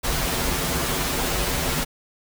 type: noise with comb filter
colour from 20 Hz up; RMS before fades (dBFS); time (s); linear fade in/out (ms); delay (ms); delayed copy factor
pink; -24; 0.03-1.85; 20; 9.7; -0.9
effects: none